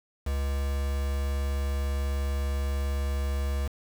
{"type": "tone with quantisation", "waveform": "triangle", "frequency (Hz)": 69.3, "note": "C#2", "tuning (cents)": 0, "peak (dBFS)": -24, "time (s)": [0.26, 3.68], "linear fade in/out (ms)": 10, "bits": 6, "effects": []}